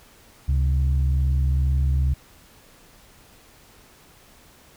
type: tone pair together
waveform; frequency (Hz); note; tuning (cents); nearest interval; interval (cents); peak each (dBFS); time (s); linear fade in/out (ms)
sine; 69.9 / 132.2; C#2 / C3; +15 / +18; major seventh; 1103; -17 / -24; 0.48-2.14; 10
effects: tanh soft clip ceiling -13 dBFS + pink hiss -52 dBFS RMS until 4.76 s